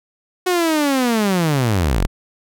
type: linear sweep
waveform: sawtooth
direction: down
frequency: 370 to 32.7 Hz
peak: -11 dBFS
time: 0.46-2.07 s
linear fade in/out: 10 ms
effects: none